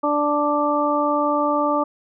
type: harmonic tone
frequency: 293.7 Hz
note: D4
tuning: in tune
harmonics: 1 / 2 / 3 / 4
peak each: -23 / -22 / -24 / -22 dBFS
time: 0.03-1.84 s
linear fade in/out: 10 ms
effects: none